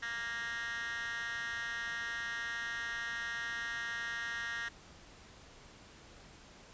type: tone with high-pass filter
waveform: 10% pulse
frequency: 233.1 Hz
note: A#3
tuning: in tune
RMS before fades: -39 dBFS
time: 0.02-4.69 s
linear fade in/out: 10 ms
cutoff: 1800 Hz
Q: 8
effects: pink hiss -56 dBFS RMS until 6.73 s + resampled to 16000 Hz